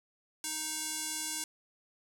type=tone with band-pass filter; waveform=square; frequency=311.8 Hz; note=D#4; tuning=4 cents sharp; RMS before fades=-37 dBFS; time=0.44-1.44 s; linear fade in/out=2 ms; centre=8200 Hz; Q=1.5; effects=none